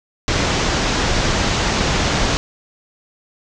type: low-pass noise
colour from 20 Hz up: pink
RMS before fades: -18 dBFS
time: 0.28-2.37 s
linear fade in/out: 0 ms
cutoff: 6900 Hz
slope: 48 dB/octave
effects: none